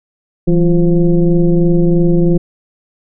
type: tone with frequency modulation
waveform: sine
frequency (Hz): 167.5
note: E3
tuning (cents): +28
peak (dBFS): -7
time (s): 0.47-2.38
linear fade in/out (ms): 10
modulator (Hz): 179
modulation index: 1.2
effects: none